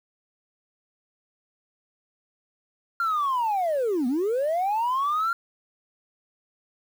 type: linear two-way sweep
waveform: sine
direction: down then up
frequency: 1396.9 to 233.1 to 1396.9 Hz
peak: -20 dBFS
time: 3-5.33 s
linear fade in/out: 2 ms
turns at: 4.07 s
effects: tanh soft clip ceiling -20 dBFS + 8-bit